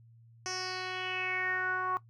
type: tone with low-pass filter sweep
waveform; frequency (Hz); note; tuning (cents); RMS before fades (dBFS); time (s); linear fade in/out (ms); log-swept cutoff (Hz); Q
10% pulse; 370; F#4; 0; -34; 0.46-1.97; 0; 6100 to 1100; 5.6
effects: noise-tail reverb RT60 0.1 s tail -17 dB re dry + added 115 Hz sine -55 dBFS peak until 2.09 s